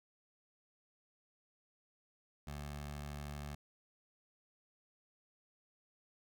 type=tone with notch filter; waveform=15% pulse; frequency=72.7 Hz; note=D2; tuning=17 cents flat; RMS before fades=-45 dBFS; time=2.47-3.55 s; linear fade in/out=5 ms; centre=290 Hz; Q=1.5; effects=none